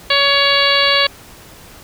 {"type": "harmonic tone", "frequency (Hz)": 561, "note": "C#5", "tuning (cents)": 21, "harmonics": [1, 2, 3, 4, 5, 6, 7, 8], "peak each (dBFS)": [-19, -19, -19, -19, -19, -19, -19, -19], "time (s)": [0.1, 1.07], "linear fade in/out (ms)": 5, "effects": ["pink hiss -40 dBFS RMS until 1.83 s"]}